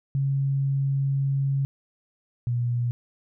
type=tone pair in turn; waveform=sine; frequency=137.4 / 120.67 Hz; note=C#3 / B2; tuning=-15 / -40 cents; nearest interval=major second; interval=225 cents; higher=first; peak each=-21 / -22 dBFS; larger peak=first; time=0.15-1.65 / 2.47-2.91 s; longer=first; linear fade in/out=0 ms; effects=none